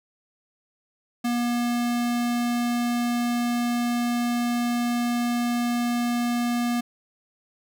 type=tone; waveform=square; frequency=239.8 Hz; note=A#3; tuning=49 cents sharp; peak=-23 dBFS; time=1.24-6.81 s; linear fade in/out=10 ms; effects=none